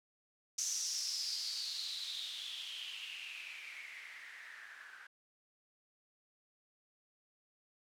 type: noise with low-pass filter sweep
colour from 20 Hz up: violet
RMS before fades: -43 dBFS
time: 0.58-5.07 s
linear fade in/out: 5 ms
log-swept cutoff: 6200 to 1500 Hz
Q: 7
effects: none